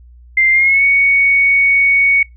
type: tone with pitch glide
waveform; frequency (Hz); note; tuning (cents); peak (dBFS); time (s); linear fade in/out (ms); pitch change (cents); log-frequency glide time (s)
sine; 2092 to 2229; C7 to C#7; -1 to +9; -8; 0.37-2.23; 5; +110; 0.51-0.84
effects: noise-tail reverb RT60 0.2 s tail -24 dB re dry + added 60 Hz sine -38 dBFS peak until 2.36 s